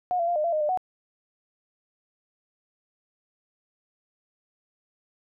sine tone with pitch steps, 722 / 680 / 697 / 608 / 681 / 616 / 599 / 740 Hz, F#5 / F5 / F5 / D#5 / F5 / D#5 / D5 / F#5, -43 / -46 / -4 / -40 / -44 / -17 / +34 / 0 cents, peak -22 dBFS, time 0.11-0.774 s, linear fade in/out 0 ms, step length 83 ms, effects none

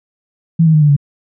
sine tone with pitch steps, 164.81 / 159.01 / 153.42 / 148.02 / 142.81 Hz, E3 / D#3 / D#3 / D3 / D3, 0 / +38 / -24 / +14 / -48 cents, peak -6 dBFS, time 0.59-0.965 s, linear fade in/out 10 ms, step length 75 ms, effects none

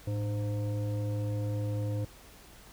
sine tone with frequency modulation, 107.5 Hz, A2, 40 cents flat, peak -29 dBFS, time 0.07-2.05 s, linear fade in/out 5 ms, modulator 409 Hz, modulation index 0.57, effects added 50 Hz sine -56 dBFS peak until 2.72 s + pink hiss -54 dBFS RMS until 2.72 s

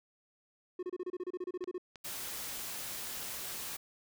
triangle tone bursts, 362.4 Hz, F#4, 36 cents flat, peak -33 dBFS, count 15, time 0.79-1.781 s, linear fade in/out 5 ms, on 39 ms, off 29 ms
click train, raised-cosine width 0.2 ms, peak -31 dBFS, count 6, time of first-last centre 1.64-3.227 s, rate 3.15 Hz
white noise, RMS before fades -41 dBFS, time 2.04-3.77 s, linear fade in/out 10 ms
effects none

